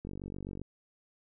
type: click train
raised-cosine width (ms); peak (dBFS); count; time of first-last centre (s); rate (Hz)
3; -28; 28; 0.05-0.616; 47.7
effects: none

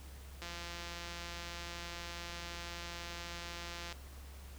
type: click train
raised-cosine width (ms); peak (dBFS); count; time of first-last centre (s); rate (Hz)
0.2; -27; 604; 0.42-3.926; 172
effects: added 68 Hz sine -49 dBFS peak until 4.58 s + pink hiss -57 dBFS RMS until 4.58 s

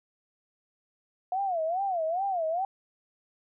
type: tone with vibrato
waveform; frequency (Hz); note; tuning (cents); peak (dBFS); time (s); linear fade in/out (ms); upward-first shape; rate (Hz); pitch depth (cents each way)
sine; 710; F5; +28; -26; 1.32-2.65; 2; sine; 2.4; 200
effects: none

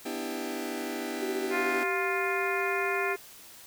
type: chord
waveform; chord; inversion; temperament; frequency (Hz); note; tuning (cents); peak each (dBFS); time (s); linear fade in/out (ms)
sawtooth; E minor seventh; second; just; 247.2 / 296.7 / 329.6 / 395.6; B3 / D4 / E4 / G4; +2 / +18 / 0 / +16; -34; 0.05-1.84; 10
type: tone with pitch glide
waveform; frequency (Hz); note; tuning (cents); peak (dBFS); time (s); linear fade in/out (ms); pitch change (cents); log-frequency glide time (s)
sine; 381.6 to 392.8; G4 to G4; -47 to +4; -31; 1.22-3.16; 5; +51; 1.4-2.87
type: harmonic tone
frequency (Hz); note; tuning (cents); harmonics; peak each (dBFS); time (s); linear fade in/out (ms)
351.2; F4; +10; 2 / 3 / 4 / 5 / 6 / 7; -35 / -35 / -35 / -35 / -35 / -35; 1.5-3.17; 50
effects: white hiss -50 dBFS RMS until 3.66 s

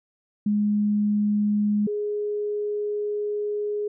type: tone pair in turn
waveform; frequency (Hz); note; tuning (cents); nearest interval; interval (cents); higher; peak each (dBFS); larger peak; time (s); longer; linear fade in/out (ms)
sine; 208.1 / 416.2; G#3 / G#4; +4 / +4; octave; 1200; second; -19 / -24; first; 0.46-1.87 / 1.87-3.88; second; 5
effects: none

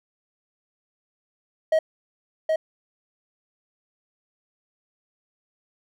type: tone with echo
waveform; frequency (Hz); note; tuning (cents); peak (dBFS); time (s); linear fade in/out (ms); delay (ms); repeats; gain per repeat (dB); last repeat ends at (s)
triangle; 634; D#5; +32; -14; 1.72-1.79; 5; 770; 1; -3; 2.56
effects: none

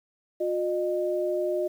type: tone pair together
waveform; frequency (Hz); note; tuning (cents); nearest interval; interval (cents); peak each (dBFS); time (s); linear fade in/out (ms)
sine; 358.7 / 611; F4 / D#5; +46 / -32; major sixth; 922; -27; 0.4-1.68; 10
effects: 9-bit

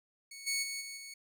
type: tone with level steps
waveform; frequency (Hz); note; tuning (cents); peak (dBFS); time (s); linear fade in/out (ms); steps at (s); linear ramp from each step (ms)
15% pulse; 2217; C#7; 0; -40 / -25 / -31 / -36 / -39; 0.31-1.14; 5; 0.46 / 0.62 / 0.8 / 0.96; 20
effects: none

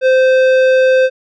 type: tone with tanh clipping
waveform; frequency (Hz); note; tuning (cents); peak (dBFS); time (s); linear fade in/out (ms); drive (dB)
sine; 519; C5; -14; -9; 0.01-1.1; 50; 13
effects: none

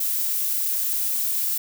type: noise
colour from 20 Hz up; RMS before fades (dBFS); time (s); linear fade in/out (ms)
violet; -24; 0-1.58; 5
effects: none

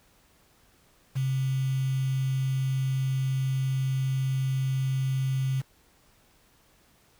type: tone with quantisation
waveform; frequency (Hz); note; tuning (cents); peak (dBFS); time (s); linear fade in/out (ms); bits
sine; 132.7; C3; +25; -24; 1.15-5.62; 20; 7
effects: pink hiss -62 dBFS RMS until 7.19 s

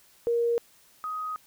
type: tone pair in turn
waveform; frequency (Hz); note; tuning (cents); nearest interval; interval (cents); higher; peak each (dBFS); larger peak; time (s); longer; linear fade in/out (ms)
sine; 470 / 1254.7; A#4 / D#6; +14 / +14; octave + perfect fourth; 1700; second; -22 / -30; first; 0.27-0.58 / 1.04-1.36; second; 0
effects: white hiss -59 dBFS RMS until 1.46 s

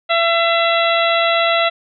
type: harmonic tone with a mistuned harmonic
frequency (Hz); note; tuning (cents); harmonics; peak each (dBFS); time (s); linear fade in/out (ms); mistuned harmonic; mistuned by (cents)
673; E5; +36; 1 / 2 / 3 / 4 / 5 / 6; -16 / -19 / -21 / -22 / -23 / -24; 0.09-1.7; 20; 6; -55
effects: none

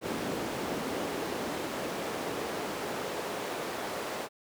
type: noise with high-pass filter sweep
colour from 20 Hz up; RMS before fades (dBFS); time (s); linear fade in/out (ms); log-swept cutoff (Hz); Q
brown; -35; 0.01-4.29; 50; 300 to 500; 1
effects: none

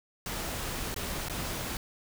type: noise with dropouts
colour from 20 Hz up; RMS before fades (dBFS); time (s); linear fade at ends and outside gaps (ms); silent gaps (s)
pink; -35; 0.26-1.77; 1; 0.943-0.962 / 1.285-1.297
effects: none

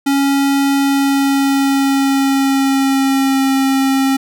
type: tone with pitch glide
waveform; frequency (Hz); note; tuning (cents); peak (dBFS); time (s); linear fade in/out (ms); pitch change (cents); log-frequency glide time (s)
square; 277.2 to 269.2; C#4 to C4; 0 to +49; -12; 0.06-4.17; 10; -51; 0.8-3.46
effects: none

